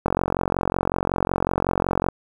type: click train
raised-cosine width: 1 ms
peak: -6 dBFS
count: 93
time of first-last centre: 0.06-2.086 s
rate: 45.4 Hz
effects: 7-bit